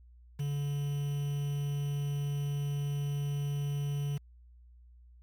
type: tone with quantisation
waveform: triangle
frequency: 143.3 Hz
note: D3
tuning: 42 cents flat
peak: -28 dBFS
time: 0.39-4.18 s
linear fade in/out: 10 ms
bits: 8
effects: added 60 Hz sine -53 dBFS peak until 5.22 s + MP3 96 kbps